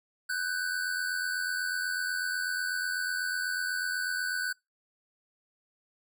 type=tone pair together; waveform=square; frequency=1493 / 1581.1 Hz; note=F#6 / G6; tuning=+15 / +14 cents; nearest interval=minor second; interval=99 cents; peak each=-31 / -37 dBFS; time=0.29-4.53 s; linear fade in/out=10 ms; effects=noise-tail reverb RT60 0.2 s tail -25 dB re dry